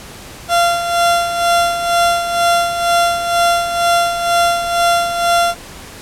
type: tone with tremolo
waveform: 30% pulse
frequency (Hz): 689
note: F5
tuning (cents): -24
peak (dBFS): -7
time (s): 0.48-5.55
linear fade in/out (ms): 50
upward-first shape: sine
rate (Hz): 2.1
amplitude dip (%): 60
effects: pink hiss -34 dBFS RMS until 6.01 s + low-pass 12000 Hz 12 dB/octave